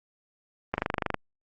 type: click train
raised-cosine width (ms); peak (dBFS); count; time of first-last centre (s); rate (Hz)
0.5; -11; 11; 0.74-1.143; 24.8
effects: Opus 32 kbps